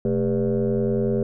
sine tone with frequency modulation, 308.8 Hz, D#4, 13 cents flat, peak -18 dBFS, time 0.05-1.23 s, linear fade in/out 2 ms, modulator 90.2 Hz, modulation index 2.3, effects tanh soft clip ceiling -14 dBFS

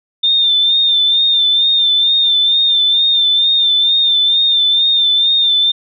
sine tone with vibrato, 3600 Hz, A7, 39 cents sharp, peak -9 dBFS, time 0.23-5.72 s, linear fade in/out 10 ms, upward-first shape sine, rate 2.2 Hz, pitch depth 45 cents each way, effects none

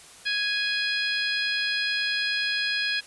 harmonic tone, 830.6 Hz, G#5, in tune, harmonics 2 / 3 / 4 / 5 / 6, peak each -28 / -30 / -31 / -32 / -33 dBFS, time 0.25-3.01 s, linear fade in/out 20 ms, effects white hiss -48 dBFS RMS until 3.06 s + resampled to 24000 Hz

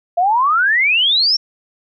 sine exponential sweep, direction up, 672 to 5588 Hz, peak -11 dBFS, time 0.17-1.37 s, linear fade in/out 10 ms, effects none

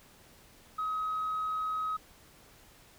sine tone, 1269 Hz, D#6, 34 cents sharp, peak -29 dBFS, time 0.78-1.97 s, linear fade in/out 10 ms, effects tanh soft clip ceiling -27 dBFS + pink hiss -58 dBFS RMS until 2.98 s

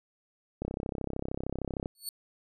click train, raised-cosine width 2 ms, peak -20 dBFS, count 42, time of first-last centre 0.62-1.859 s, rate 33.1 Hz
10% pulse tone with exponential growth, 4435 Hz, C#8, in tune, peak -24 dBFS, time 1.95-2.09 s, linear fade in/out 1 ms, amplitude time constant 30 ms
effects resampled to 32000 Hz

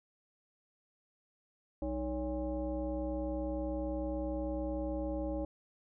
sine tone with frequency modulation, 311.1 Hz, D#4, in tune, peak -33 dBFS, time 1.82-5.45 s, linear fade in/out 2 ms, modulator 251 Hz, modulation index 1.3, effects none

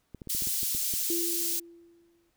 clicks, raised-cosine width 3 ms, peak -28 dBFS, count 9, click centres 0.147 / 0.218 / 0.273 / 0.349 / 0.422 / 0.472 / 0.631 / 0.749 / 0.938 s
white high-pass noise, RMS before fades -30 dBFS, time 0.29-1.6 s, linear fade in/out 10 ms, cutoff 4800 Hz, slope 12 dB/octave
sine tone with exponential decay, 340 Hz, F4, 46 cents flat, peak -28 dBFS, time 1.1-2.3 s, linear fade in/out 2 ms, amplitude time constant 260 ms
effects pink hiss -73 dBFS RMS until 2.36 s

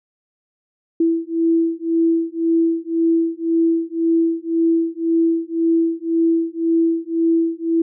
sine beating tone pair, 329.6 / 331.5 Hz, E4 / E4, 0 / +10 cents, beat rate 1.9 Hz, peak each -18 dBFS, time 1-7.82 s, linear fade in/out 5 ms, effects none

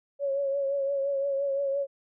sine tone with vibrato, 554.4 Hz, C#5, in tune, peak -25 dBFS, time 0.19-1.87 s, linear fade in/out 50 ms, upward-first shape triangle, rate 5.8 Hz, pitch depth 44 cents each way, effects none

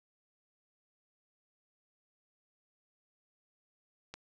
click, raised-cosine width 0.2 ms, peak -26 dBFS, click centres 4.14 s, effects none

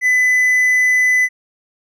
triangle tone, 2004 Hz, B6, 25 cents sharp, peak -9 dBFS, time 0.01-1.29 s, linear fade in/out 50 ms, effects none

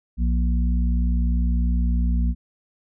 harmonic tone, 59.8 Hz, A#1, 45 cents sharp, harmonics 1 / 3 / 4, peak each -18 / -28 / -30 dBFS, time 0.17-2.35 s, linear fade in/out 50 ms, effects none

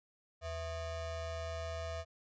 square ring-modulated tone, 289.2 Hz, D4, 27 cents flat, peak -36 dBFS, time 0.41-2.05 s, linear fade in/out 50 ms, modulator 371 Hz, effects resampled to 16000 Hz

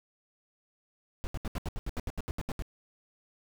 brown noise bursts, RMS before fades -33 dBFS, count 14, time 1.24-2.622 s, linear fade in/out 0 ms, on 30 ms, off 74 ms, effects none

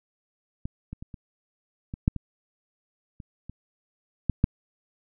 clicks, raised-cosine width 5 ms, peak -19 / -23 / -26 / -27 / -21 / -7 / -19 / -28 / -26 / -10 / -6 dBFS, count 11, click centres 0.655 / 0.93 / 1.025 / 1.142 / 1.939 / 2.079 / 2.163 / 3.202 / 3.496 / 4.297 / 4.441 s, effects none

